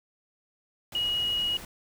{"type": "tone in noise", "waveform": "sine", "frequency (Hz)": 2897, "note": "F#7", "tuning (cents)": -37, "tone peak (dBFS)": -25, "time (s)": [0.95, 1.57], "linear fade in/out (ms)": 2, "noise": "pink", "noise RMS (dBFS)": -43, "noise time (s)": [0.92, 1.65], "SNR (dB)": 15, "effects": []}